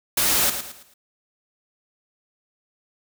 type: noise with echo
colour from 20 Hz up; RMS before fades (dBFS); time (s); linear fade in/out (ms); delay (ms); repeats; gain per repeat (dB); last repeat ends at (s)
white; -20; 0.17-0.5; 5; 110; 4; -9; 0.94
effects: none